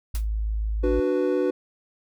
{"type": "tone", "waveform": "sine", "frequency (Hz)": 53.4, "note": "G#1", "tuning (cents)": 49, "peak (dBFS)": -23, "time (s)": [0.14, 1], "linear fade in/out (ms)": 5}
{"type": "noise with exponential decay", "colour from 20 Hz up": "white", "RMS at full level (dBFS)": -34, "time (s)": [0.15, 0.27], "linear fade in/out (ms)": 0, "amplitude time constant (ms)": 24}
{"type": "chord", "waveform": "triangle", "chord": "B minor", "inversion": "first", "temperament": "equal", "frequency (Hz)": [293.7, 370, 493.9], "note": ["D4", "F#4", "B4"], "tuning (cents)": [0, 0, 0], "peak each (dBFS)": [-24, -22, -23], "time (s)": [0.83, 1.51], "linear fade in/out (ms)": 10}
{"effects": []}